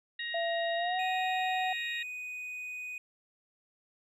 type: harmonic tone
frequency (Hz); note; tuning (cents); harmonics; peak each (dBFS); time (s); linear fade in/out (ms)
940; A#5; +14; 2 / 3 / 4; -36 / -43 / -40; 0.19-2.03; 5
type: tone with pitch glide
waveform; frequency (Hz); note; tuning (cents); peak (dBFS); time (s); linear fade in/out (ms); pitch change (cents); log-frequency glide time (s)
sine; 675 to 744.6; E5 to F#5; +41 to +11; -30; 0.34-1.73; 5; +170; 0.76-0.98
type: tone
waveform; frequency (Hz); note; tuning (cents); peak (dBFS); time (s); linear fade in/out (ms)
triangle; 2489; D#7; 0; -36; 0.99-2.98; 2
effects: none